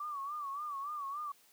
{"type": "tone with vibrato", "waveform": "sine", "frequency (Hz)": 1152, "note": "D6", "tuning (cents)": -34, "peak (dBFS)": -37, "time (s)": [0, 1.32], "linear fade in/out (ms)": 5, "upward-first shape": "sine", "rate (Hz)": 3.5, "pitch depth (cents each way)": 98, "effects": ["white hiss -65 dBFS RMS until 1.52 s", "high-pass 150 Hz 12 dB/octave"]}